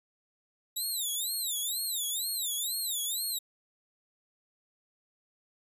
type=tone with vibrato; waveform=5% pulse; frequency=3787 Hz; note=A#7; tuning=27 cents sharp; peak=-23 dBFS; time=0.76-3.39 s; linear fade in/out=10 ms; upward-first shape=sine; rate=2.1 Hz; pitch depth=220 cents each way; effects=resampled to 32000 Hz